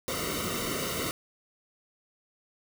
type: noise with comb filter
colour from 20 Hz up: pink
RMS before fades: -32 dBFS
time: 0.08-1.11 s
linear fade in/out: 0 ms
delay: 1.2 ms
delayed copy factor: -1
effects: none